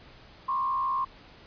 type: tone with frequency modulation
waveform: sine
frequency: 1068 Hz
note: C6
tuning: 35 cents sharp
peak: -25 dBFS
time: 0.48-1.05 s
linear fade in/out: 10 ms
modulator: 67.3 Hz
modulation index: 0.69
effects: pink hiss -52 dBFS RMS until 1.46 s + resampled to 11025 Hz